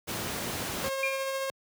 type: noise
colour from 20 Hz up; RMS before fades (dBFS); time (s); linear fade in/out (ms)
pink; -33; 0.07-0.9; 20
type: tone with tremolo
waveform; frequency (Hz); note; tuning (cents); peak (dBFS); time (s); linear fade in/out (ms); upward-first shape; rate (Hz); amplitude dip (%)
sawtooth; 538; C5; +48; -25; 0.84-1.5; 0; sine; 14; 25
type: tone with exponential decay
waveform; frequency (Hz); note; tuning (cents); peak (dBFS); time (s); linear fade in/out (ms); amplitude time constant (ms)
sine; 2395; D7; +33; -24; 1.03-1.35; 2; 69
effects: high-pass 100 Hz 12 dB/octave